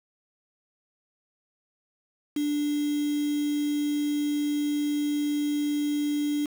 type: tone with quantisation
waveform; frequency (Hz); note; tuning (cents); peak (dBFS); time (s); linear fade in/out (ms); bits
sine; 293.7; D4; 0; -24; 2.36-6.46; 5; 6
effects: none